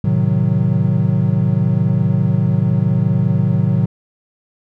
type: chord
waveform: triangle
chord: A diminished seventh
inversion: none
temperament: equal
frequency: 110 / 130.81 / 155.56 / 185 Hz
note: A2 / C3 / Eb3 / Gb3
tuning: 0 / 0 / 0 / 0 cents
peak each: -16 dBFS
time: 0.04-3.86 s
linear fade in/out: 5 ms
effects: none